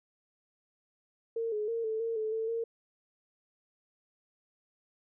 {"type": "tone with pitch steps", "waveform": "sine", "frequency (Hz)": [457.3, 422.8, 459.9, 439.9, 457.4, 435.2, 445.7, 459.2], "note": ["A#4", "G#4", "A#4", "A4", "A#4", "A4", "A4", "A#4"], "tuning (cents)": [-33, 31, -23, 0, -33, -19, 22, -26], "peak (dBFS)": -30, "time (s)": [1.36, 2.64], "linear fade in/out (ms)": 5, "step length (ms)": 160, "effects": []}